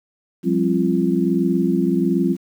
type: tone cluster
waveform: sine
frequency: 177.9 / 199.2 / 265.9 / 342.4 Hz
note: F3 / G3 / C4 / F4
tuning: +32 / +28 / +28 / -34 cents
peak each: -21 dBFS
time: 0.43-2.37 s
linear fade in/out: 50 ms
effects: 8-bit